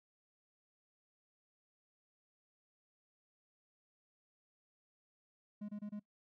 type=tone bursts; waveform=triangle; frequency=208 Hz; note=G#3; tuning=3 cents sharp; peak=-39 dBFS; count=4; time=5.61-5.997 s; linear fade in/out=10 ms; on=78 ms; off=25 ms; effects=noise-tail reverb RT60 0.1 s tail -22 dB re dry